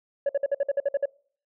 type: tone bursts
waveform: sine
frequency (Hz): 561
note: C#5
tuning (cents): +21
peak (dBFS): -18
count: 10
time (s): 0.26-1.057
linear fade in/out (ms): 5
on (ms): 32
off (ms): 53
effects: noise-tail reverb RT60 0.5 s tail -25 dB re dry + tanh soft clip ceiling -19 dBFS